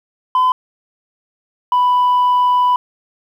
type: tone pair in turn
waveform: sine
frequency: 1015 / 990.7 Hz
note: B5 / B5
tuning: +47 / +5 cents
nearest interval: unison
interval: 42 cents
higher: first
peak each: -8 dBFS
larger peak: neither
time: 0.35-0.52 / 1.72-2.76 s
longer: second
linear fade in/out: 2 ms
effects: tanh soft clip ceiling -9 dBFS + 8-bit